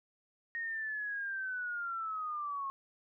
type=linear sweep; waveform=sine; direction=down; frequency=1864.7 to 1081 Hz; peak=-35 dBFS; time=0.55-2.7 s; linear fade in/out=0 ms; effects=none